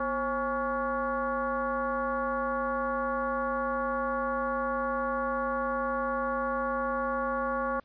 sine tone with frequency modulation, 830.6 Hz, G#5, in tune, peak -27 dBFS, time 0-7.8 s, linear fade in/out 5 ms, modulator 293 Hz, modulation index 1.9, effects pink hiss -66 dBFS RMS until 7.84 s + resampled to 11025 Hz

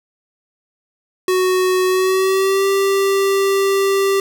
square tone with pitch glide, 370 to 392 Hz, F#4 to G4, 0 to 0 cents, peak -14 dBFS, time 1.28-4.2 s, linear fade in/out 2 ms, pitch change +100 cents, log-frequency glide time 1.86-2.67 s, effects none

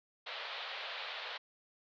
white band-pass noise, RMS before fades -43 dBFS, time 0.26-1.38 s, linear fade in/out 10 ms, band 480 to 4100 Hz, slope 48 dB/octave, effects none

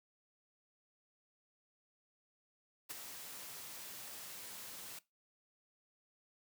white noise with ADSR envelope, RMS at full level -42 dBFS, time 2.89-4.99 s, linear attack 19 ms, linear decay 17 ms, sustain -7 dB, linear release 4 ms, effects noise-tail reverb RT60 0.2 s tail -19 dB re dry + high-pass 100 Hz 12 dB/octave

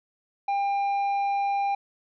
sine tone with tanh clipping, 799 Hz, G5, 33 cents sharp, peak -24 dBFS, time 0.48-1.75 s, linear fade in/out 5 ms, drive 6 dB, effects none

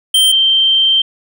square / sine tone pair in turn, 3136 / 3136 Hz, G7 / G7, 0 / 0 cents, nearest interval unison, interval 0 cents, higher neither, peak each -8 dBFS, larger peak neither, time 0.14-0.32 / 0.32-1.02 s, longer second, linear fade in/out 5 ms, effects none

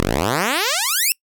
5% pulse exponential sweep, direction up, 37.34 to 2777 Hz, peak -6 dBFS, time 0-1.12 s, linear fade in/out 0 ms, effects noise-tail reverb RT60 0.1 s tail -25 dB re dry

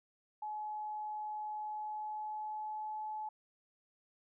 sine tone with pitch glide, 850 to 858.4 Hz, G#5 to A5, +40 to -43 cents, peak -38 dBFS, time 0.42-3.29 s, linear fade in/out 5 ms, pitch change +17 cents, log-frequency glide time 1.58-3.02 s, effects none

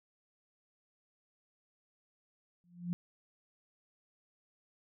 sine tone with exponential growth, 175.1 Hz, F3, 5 cents sharp, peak -29 dBFS, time 2.64-2.93 s, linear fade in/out 0 ms, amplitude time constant 63 ms, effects none

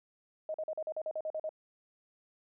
sine tone bursts, 626 Hz, D#5, 10 cents sharp, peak -33 dBFS, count 11, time 0.49-1.492 s, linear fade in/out 2 ms, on 52 ms, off 43 ms, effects none

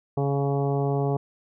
harmonic tone with a mistuned harmonic, 140 Hz, C#3, 18 cents sharp, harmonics 1 / 2 / 3 / 4 / 5 / 6 / 7 / 8, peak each -24 / -32 / -27 / -36 / -32 / -36 / -44 / -42 dBFS, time 0.17-1.17 s, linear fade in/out 5 ms, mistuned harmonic 7, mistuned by -26 cents, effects none

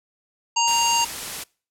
harmonic tone, 932.3 Hz, A#5, in tune, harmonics 1 / 3 / 5 / 7 / 8, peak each -20 / -23 / -27 / -25 / -29 dBFS, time 0.56-1.05 s, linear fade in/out 10 ms
white noise, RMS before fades -31 dBFS, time 0.67-1.44 s, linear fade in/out 10 ms
effects noise-tail reverb RT60 0.4 s tail -25 dB re dry + low-pass 12000 Hz 12 dB/octave

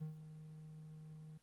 triangle tone with ADSR envelope, 155.56 Hz, D#3, in tune, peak -38 dBFS, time 0-1.38 s, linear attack 22 ms, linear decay 120 ms, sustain -11 dB, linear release 7 ms, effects pink hiss -74 dBFS RMS until 1.42 s + Opus 32 kbps

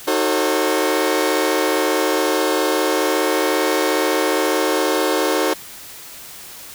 sawtooth chord, D# diminished seventh, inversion none, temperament just, 311.1 / 373.4 / 448 / 537.6 Hz, D#4 / F#4 / A4 / C5, 0 / +16 / +31 / +47 cents, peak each -18 dBFS, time 0.07-5.54 s, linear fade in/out 10 ms, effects white hiss -37 dBFS RMS until 6.74 s

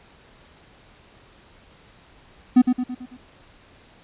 triangle tone with echo, 250.5 Hz, B3, 25 cents sharp, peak -7 dBFS, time 2.56-2.62 s, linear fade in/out 10 ms, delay 110 ms, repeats 5, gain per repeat -6 dB, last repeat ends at 3.17 s, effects pink hiss -52 dBFS RMS until 4.03 s + resampled to 8000 Hz

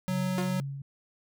square tone, 185 Hz, F#3, in tune, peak -29 dBFS, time 0.08-0.6 s, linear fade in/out 0 ms
sine tone with tremolo, 138.59 Hz, C#3, in tune, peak -30 dBFS, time 0.09-0.82 s, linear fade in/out 5 ms, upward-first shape triangle, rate 2.5 Hz, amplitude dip 55%
sawtooth tone with exponential decay, 357.4 Hz, F4, 40 cents sharp, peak -25 dBFS, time 0.38-0.62 s, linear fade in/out 0 ms, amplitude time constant 52 ms
effects none

